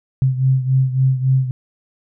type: beating tone pair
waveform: sine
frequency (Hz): 130.7 / 134.3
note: C3 / C3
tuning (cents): -1 / +46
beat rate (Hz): 3.6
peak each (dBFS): -14 / -19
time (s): 0.22-1.51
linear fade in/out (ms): 0
effects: none